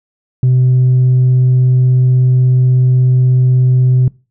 triangle tone with tanh clipping, 127.4 Hz, C3, 46 cents flat, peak -7 dBFS, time 0.43-4.08 s, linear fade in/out 2 ms, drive 6 dB, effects noise-tail reverb RT60 0.3 s tail -23 dB re dry

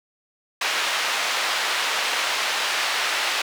white band-pass noise, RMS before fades -24 dBFS, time 0.61-3.42 s, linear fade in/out 5 ms, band 690 to 3400 Hz, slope 12 dB/octave, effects none

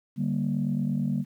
sine chord, G minor, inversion second, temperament just, 147 / 196 / 235.2 Hz, D3 / G3 / Bb3, +2 / 0 / +16 cents, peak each -28 dBFS, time 0.16-1.25 s, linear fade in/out 50 ms, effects tanh soft clip ceiling -17 dBFS + 10-bit

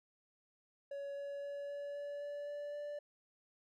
triangle tone with pitch steps, 562 / 565.3 / 568.5 / 571.8 / 575.1 / 578.5 / 581.8 / 585.2 Hz, C#5 / C#5 / C#5 / D5 / D5 / D5 / D5 / D5, +24 / +34 / +44 / -46 / -36 / -26 / -16 / -6 cents, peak -39 dBFS, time 0.91-2.99 s, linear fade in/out 5 ms, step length 260 ms, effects none

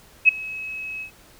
sine tone with ADSR envelope, 2567 Hz, E7, 47 cents flat, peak -6 dBFS, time 0.25-1.11 s, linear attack 36 ms, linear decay 8 ms, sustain -23 dB, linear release 96 ms, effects pink hiss -51 dBFS RMS until 1.39 s

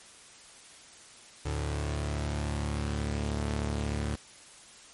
sawtooth tone pair together, 73.08 / 109.5 Hz, D2 / A2, -8 / -8 cents, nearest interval perfect fifth, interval 700 cents, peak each -27 / -31 dBFS, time 1.45-4.16 s, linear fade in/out 10 ms, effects white hiss -52 dBFS RMS until 4.93 s + MP3 48 kbps

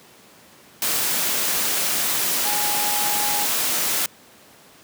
sine tone in noise, 830.6 Hz, G#5, in tune, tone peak -27 dBFS, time 2.45-3.45 s, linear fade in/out 2 ms, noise white, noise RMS -22 dBFS, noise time 0.82-4.06 s, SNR -8 dB, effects pink hiss -49 dBFS RMS until 4.83 s + high-pass 150 Hz 12 dB/octave

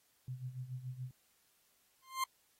sine tone with tremolo, 127.7 Hz, C3, 42 cents flat, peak -38 dBFS, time 0.28-1.11 s, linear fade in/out 2 ms, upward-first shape sine, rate 7 Hz, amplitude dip 75%
40% pulse tone with exponential growth, 1052 Hz, C6, 9 cents sharp, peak -28 dBFS, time 2.02-2.24 s, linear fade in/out 5 ms, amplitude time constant 47 ms
effects white hiss -73 dBFS RMS until 2.59 s + AAC 48 kbps

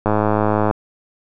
click train, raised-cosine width 1 ms, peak -3 dBFS, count 70, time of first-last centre 0.06-0.711 s, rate 106 Hz, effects none

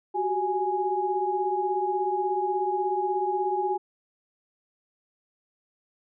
sine tone cluster, 369.5 / 386 / 831 Hz, F#4 / G4 / G#5, -2 / -27 / +1 cents, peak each -29 / -31 / -26 dBFS, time 0.14-3.78 s, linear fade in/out 20 ms, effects none

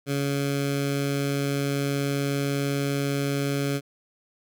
15% pulse tone with notch filter, 140.4 Hz, C#3, 22 cents sharp, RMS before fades -26 dBFS, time 0.06-3.81 s, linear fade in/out 50 ms, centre 900 Hz, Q 1.1, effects none

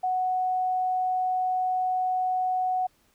sine tone, 740 Hz, F#5, in tune, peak -23 dBFS, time 0.03-2.87 s, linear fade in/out 10 ms, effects pink hiss -65 dBFS RMS until 3.14 s

